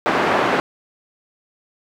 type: band-pass noise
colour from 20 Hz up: pink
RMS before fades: -18 dBFS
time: 0.06-0.6 s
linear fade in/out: 0 ms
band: 350 to 1700 Hz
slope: 12 dB/octave
effects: none